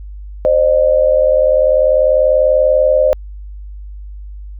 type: tone pair together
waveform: sine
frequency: 526 / 606.3 Hz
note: C5 / D#5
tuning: +9 / -45 cents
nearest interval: major second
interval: 246 cents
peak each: -11 dBFS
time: 0.45-3.13 s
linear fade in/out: 0 ms
effects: added 50 Hz sine -27 dBFS peak until 4.59 s